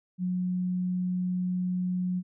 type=tone; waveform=sine; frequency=181.5 Hz; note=F#3; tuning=33 cents flat; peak=-26 dBFS; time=0.18-2.23 s; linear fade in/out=50 ms; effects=none